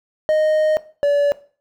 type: tone pair in turn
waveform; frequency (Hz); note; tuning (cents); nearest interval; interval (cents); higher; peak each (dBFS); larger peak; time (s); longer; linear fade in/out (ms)
triangle; 619 / 574.6; D#5 / D5; -9 / -38; minor second; 129; first; -11; neither; 0.29-0.77 / 1.03-1.32; first; 0
effects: noise-tail reverb RT60 0.4 s tail -17 dB re dry